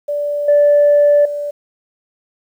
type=tone with level steps; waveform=sine; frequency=583 Hz; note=D5; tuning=13 cents flat; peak=-16 / -6 / -19 dBFS; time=0.08-1.51 s; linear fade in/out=10 ms; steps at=0.48 / 1.25 s; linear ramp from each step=5 ms; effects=tanh soft clip ceiling -4 dBFS + 8-bit